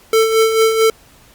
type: tone with tremolo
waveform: square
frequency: 444.9 Hz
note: A4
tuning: 19 cents sharp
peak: -9 dBFS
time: 0.13-0.9 s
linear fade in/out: 2 ms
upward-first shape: sine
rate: 4.5 Hz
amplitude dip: 55%
effects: pink hiss -47 dBFS RMS until 1.34 s + Opus 48 kbps